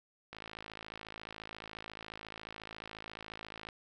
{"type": "click train", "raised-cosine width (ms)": 0.3, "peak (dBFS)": -28, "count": 183, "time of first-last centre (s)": [0.33, 3.688], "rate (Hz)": 54.2, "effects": []}